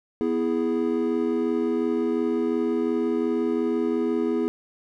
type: chord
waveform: triangle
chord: E major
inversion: second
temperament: equal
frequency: 246.9 / 329.6 / 415.3 Hz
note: B3 / E4 / G#4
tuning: 0 / 0 / 0 cents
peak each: -24 dBFS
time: 0.21-4.48 s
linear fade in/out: 0 ms
effects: none